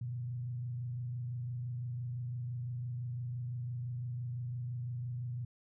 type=tone with frequency modulation; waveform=sine; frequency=122 Hz; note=B2; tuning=21 cents flat; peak=-36 dBFS; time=0.01-5.45 s; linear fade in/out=5 ms; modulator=25.9 Hz; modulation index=0.38; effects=none